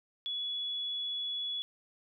sine tone, 3394 Hz, G#7, 37 cents sharp, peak -33 dBFS, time 0.26-1.62 s, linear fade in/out 0 ms, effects none

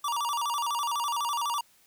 square tone with vibrato, 1046.5 Hz, C6, in tune, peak -28 dBFS, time 0.04-1.61 s, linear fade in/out 5 ms, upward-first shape square, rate 12 Hz, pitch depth 180 cents each way, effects white hiss -62 dBFS RMS until 1.86 s

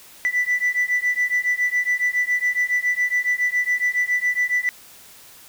sine beating tone pair, 1975.5 / 1982.7 Hz, B6 / B6, 0 / +6 cents, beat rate 7.2 Hz, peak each -20 dBFS, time 0.25-4.69 s, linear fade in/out 0 ms, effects tanh soft clip ceiling -14 dBFS + white hiss -46 dBFS RMS until 5.48 s

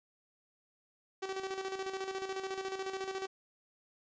sawtooth tone with tremolo, 383.5 Hz, G4, 38 cents flat, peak -31 dBFS, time 1.22-3.27 s, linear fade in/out 10 ms, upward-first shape square, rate 14 Hz, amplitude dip 55%, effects resampled to 16000 Hz + 11-bit

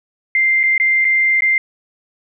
sine tone with dropouts, 2093 Hz, C7, in tune, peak -11 dBFS, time 0.35-1.58 s, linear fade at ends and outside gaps 2 ms, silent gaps 0.632-0.636 / 0.779-0.799 / 1.046-1.05 / 1.407-1.421 s, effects none

